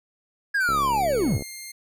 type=linear sweep; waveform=triangle; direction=down; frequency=1674 to 61.7 Hz; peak=-18 dBFS; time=0.54-1.38 s; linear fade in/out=10 ms
type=tone with pitch glide; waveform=10% pulse; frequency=2344 to 2113 Hz; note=D7 to C7; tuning=-4 to +16 cents; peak=-27 dBFS; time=0.6-1.72 s; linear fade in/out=10 ms; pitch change=-180 cents; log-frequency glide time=0.97-1.43 s
type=click train; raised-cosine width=2 ms; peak=-20 dBFS; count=52; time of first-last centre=0.69-1.423 s; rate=69.6 Hz
effects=none